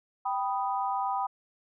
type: chord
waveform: sine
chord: G augmented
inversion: none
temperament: equal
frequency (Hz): 784 / 987.8 / 1244.5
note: G5 / B5 / D#6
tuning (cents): 0 / 0 / 0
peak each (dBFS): -30 / -31 / -35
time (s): 0.25-1.27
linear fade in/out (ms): 10
effects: none